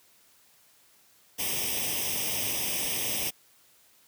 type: noise with comb filter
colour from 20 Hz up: white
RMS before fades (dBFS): -30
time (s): 1.38-3.31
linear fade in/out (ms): 20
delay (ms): 0.35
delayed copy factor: +0.85
effects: white hiss -61 dBFS RMS until 4.07 s + high-pass 60 Hz 12 dB/octave